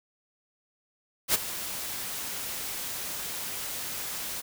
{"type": "noise with ADSR envelope", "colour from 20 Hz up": "white", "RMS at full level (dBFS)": -21, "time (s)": [1.28, 4.42], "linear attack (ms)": 63, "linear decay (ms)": 21, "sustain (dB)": -14, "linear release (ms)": 23, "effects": []}